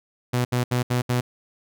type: tone bursts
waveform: sawtooth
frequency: 123.47 Hz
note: B2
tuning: in tune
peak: -16 dBFS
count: 5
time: 0.33-1.21 s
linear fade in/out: 10 ms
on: 120 ms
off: 70 ms
effects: none